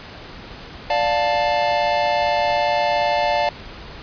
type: chord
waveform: square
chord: D minor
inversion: none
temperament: just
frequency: 587.3 / 704.8 / 881 Hz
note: D5 / F5 / A5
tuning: 0 / +16 / +2 cents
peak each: -22 dBFS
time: 0.9-3.49 s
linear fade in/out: 2 ms
effects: pink hiss -37 dBFS RMS until 4.02 s + resampled to 11025 Hz